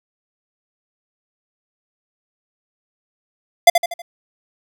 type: tone with echo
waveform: square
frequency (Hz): 690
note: F5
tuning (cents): -21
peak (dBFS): -4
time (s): 3.67-3.7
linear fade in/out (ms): 5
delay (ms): 80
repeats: 4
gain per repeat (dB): -7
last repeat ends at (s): 4.02
effects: none